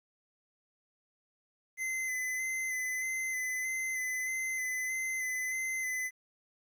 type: tone with vibrato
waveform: square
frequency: 2041 Hz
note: C7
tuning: 44 cents flat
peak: -33 dBFS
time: 1.77-6.11 s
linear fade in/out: 50 ms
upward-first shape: square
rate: 1.6 Hz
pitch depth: 17 cents each way
effects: 11-bit